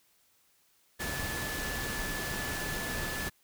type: tone in noise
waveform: sine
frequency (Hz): 1733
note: A6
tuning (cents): -27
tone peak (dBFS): -38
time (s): 0.99-3.3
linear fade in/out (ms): 20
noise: pink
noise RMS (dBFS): -36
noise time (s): 0.99-3.3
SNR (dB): -5
effects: white hiss -68 dBFS RMS until 3.43 s